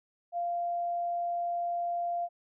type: tone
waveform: sine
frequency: 694 Hz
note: F5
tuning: 11 cents flat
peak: -29 dBFS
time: 0.32-2.29 s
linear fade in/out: 50 ms
effects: none